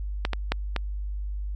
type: clicks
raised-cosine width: 0.3 ms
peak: -8 / -11 / -7 / -10 dBFS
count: 4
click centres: 0.251 / 0.333 / 0.52 / 0.763 s
effects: added 50 Hz sine -28 dBFS peak until 1.55 s + MP3 48 kbps